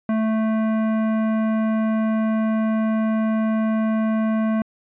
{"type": "tone with hard clipping", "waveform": "sine", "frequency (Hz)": 220, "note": "A3", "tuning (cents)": 0, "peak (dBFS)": -20, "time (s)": [0.09, 4.62], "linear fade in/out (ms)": 2, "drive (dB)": 14, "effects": ["resampled to 8000 Hz"]}